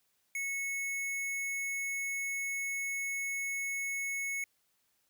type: tone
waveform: square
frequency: 2200 Hz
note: C#7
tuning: 14 cents flat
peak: -34 dBFS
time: 0.35-4.44 s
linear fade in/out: 2 ms
effects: white hiss -75 dBFS RMS until 5.09 s